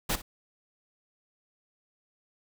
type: noise with echo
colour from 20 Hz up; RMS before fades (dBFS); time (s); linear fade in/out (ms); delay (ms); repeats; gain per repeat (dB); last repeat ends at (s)
pink; -28; 0.09-0.16; 10; 60; 1; -15; 0.22
effects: none